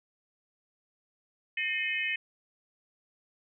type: tone cluster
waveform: sine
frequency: 1824 / 2136 / 2530 / 3012 Hz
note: A#6 / C7 / D#7 / F#7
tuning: -38 / +35 / +28 / +30 cents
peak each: -34 / -34 / -32 / -39 dBFS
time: 1.57-2.16 s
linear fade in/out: 5 ms
effects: none